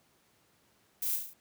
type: noise with echo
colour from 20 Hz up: violet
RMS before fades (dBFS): -33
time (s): 1.02-1.16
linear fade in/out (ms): 5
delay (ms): 35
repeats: 5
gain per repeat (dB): -4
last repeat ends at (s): 1.335
effects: pink hiss -68 dBFS RMS until 1.4 s + high-pass 100 Hz 12 dB/octave